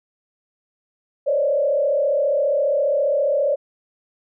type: tone with frequency modulation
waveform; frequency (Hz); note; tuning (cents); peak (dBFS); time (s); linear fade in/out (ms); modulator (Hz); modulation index
sine; 571; D5; -49; -16; 1.26-3.56; 20; 34.8; 1.2
effects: none